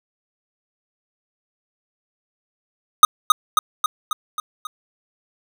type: tone with echo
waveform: square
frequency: 1244.5 Hz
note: D#6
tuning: in tune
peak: -4 dBFS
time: 3.03-3.05 s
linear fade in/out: 2 ms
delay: 270 ms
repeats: 6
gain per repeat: -4 dB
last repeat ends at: 4.67 s
effects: none